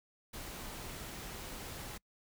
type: noise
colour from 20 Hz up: pink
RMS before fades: -45 dBFS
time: 0.33-1.98 s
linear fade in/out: 10 ms
effects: noise-tail reverb RT60 0.1 s tail -26 dB re dry